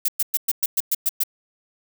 violet noise bursts, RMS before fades -20 dBFS, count 9, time 0.05-1.236 s, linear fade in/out 5 ms, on 34 ms, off 110 ms, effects none

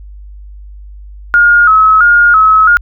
sine tone with vibrato, 1353 Hz, E6, 45 cents sharp, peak -3 dBFS, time 1.34-2.77 s, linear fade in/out 0 ms, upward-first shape square, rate 1.5 Hz, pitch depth 87 cents each way, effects added 50 Hz sine -28 dBFS peak until 2.81 s

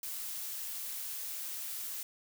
blue noise, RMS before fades -40 dBFS, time 0.03-2.03 s, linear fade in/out 2 ms, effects none

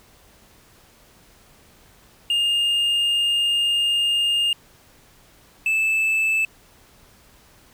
triangle tone pair in turn, 2824 / 2628 Hz, F7 / E7, +19 / -6 cents, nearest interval minor second, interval 125 cents, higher first, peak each -16 dBFS, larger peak neither, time 2.3-4.53 / 5.66-6.45 s, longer first, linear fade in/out 2 ms, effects pink hiss -53 dBFS RMS until 7.73 s

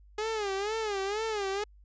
sawtooth tone with vibrato, 415.6 Hz, G#4, 1 cent sharp, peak -26 dBFS, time 0.18-1.64 s, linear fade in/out 5 ms, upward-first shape sine, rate 2.1 Hz, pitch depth 130 cents each way, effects added 50 Hz sine -53 dBFS peak until 1.84 s + resampled to 16000 Hz

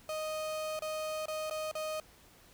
35% pulse tone with dropouts, 622.3 Hz, D#5, in tune, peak -33 dBFS, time 0.09-2 s, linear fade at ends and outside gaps 2 ms, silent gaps 0.792-0.821 / 1.257-1.282 / 1.499-1.509 / 1.714-1.752 s, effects pink hiss -60 dBFS RMS until 2.53 s

